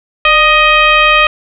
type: tone with frequency modulation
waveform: sine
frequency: 1877 Hz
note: A#6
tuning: 11 cents sharp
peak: -5 dBFS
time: 0.25-1.27 s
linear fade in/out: 2 ms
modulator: 638 Hz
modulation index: 1.8
effects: none